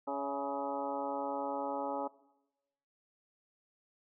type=harmonic tone with a mistuned harmonic; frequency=140 Hz; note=C#3; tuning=18 cents sharp; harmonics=2 / 3 / 4 / 5 / 6 / 7 / 8 / 9; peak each=-41 / -45 / -39 / -46 / -38 / -45 / -51 / -46 dBFS; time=0.07-2.08 s; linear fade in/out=10 ms; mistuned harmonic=5; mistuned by=-75 cents; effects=noise-tail reverb RT60 0.9 s tail -19 dB re dry